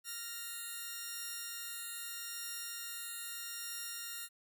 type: tone pair together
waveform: 5% pulse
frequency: 1396.9 / 1862.8 Hz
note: F6 / A#6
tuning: 0 / -2 cents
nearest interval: perfect fourth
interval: 498 cents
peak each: -32 / -34 dBFS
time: 0.04-4.29 s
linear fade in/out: 50 ms
effects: none